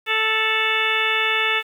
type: harmonic tone with a mistuned harmonic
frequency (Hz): 440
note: A4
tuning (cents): 0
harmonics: 1 / 2 / 3 / 4 / 5 / 6 / 7 / 8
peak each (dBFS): -29 / -30 / -26 / -24 / -24 / -24 / -28 / -27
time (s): 0.06-1.63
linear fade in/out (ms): 50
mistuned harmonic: 7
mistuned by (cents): -81
effects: 8-bit